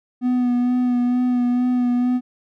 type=tone with vibrato; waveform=triangle; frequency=246.9 Hz; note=B3; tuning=in tune; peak=-14 dBFS; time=0.21-2.21 s; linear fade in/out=50 ms; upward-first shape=sine; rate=2.2 Hz; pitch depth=22 cents each way; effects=none